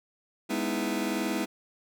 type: chord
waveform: sawtooth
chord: E major seventh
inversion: first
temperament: just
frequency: 206 / 247.2 / 309 / 329.6 Hz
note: G#3 / B3 / D#4 / E4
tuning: -14 / +2 / -12 / 0 cents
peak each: -29 dBFS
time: 0.49-1.46 s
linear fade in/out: 20 ms
effects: none